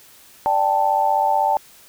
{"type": "chord", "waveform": "sine", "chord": "D suspended fourth", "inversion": "none", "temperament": "equal", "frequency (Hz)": [587.3, 784, 880], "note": ["D5", "G5", "A5"], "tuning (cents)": [0, 0, 0], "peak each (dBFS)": [-24, -19, -18], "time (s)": [0.46, 1.57], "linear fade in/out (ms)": 0, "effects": ["white hiss -48 dBFS RMS until 1.88 s"]}